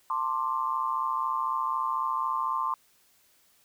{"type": "tone cluster", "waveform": "sine", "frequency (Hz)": [897, 1051, 1175], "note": ["A5", "C6", "D6"], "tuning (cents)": [33, 7, 1], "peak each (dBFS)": [-34, -28, -32], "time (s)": [0.1, 2.74], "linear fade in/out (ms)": 2, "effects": ["white hiss -64 dBFS RMS until 3.64 s"]}